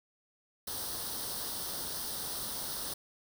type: noise with comb filter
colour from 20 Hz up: white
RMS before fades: -38 dBFS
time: 0.67-2.94 s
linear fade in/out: 5 ms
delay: 0.21 ms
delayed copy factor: +0.75
effects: none